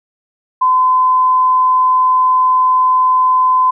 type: tone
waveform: sine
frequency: 1021 Hz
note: C6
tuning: 43 cents flat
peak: -8 dBFS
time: 0.61-3.71 s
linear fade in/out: 10 ms
effects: none